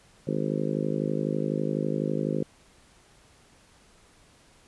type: harmonic tone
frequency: 52 Hz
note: G#1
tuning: 3 cents sharp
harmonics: 3 / 4 / 5 / 6 / 7 / 8 / 9 / 10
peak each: -31 / -32 / -33 / -34 / -34 / -35 / -36 / -36 dBFS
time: 0.27-2.43 s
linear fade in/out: 5 ms
effects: pink hiss -58 dBFS RMS until 4.67 s + resampled to 24000 Hz